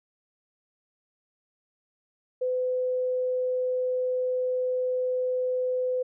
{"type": "tone", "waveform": "sine", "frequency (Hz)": 506, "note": "B4", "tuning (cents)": 42, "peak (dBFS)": -24, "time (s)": [2.41, 6.03], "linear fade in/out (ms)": 10, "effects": []}